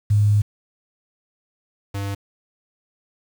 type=tone pair in turn; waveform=sine / square; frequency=103.83 / 99.57 Hz; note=G#2 / G2; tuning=0 / +28 cents; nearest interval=minor second; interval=72 cents; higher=first; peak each=-13 / -24 dBFS; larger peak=first; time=0.1-0.42 / 1.94-2.15 s; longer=first; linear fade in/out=10 ms; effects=7-bit